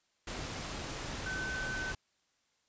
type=tone in noise; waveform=sine; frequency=1522 Hz; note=F#6; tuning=48 cents sharp; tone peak=-36 dBFS; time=1.26-1.92 s; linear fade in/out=5 ms; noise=pink; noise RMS=-40 dBFS; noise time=0.27-1.95 s; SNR=+1 dB; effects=white hiss -75 dBFS RMS until 2.68 s + resampled to 16000 Hz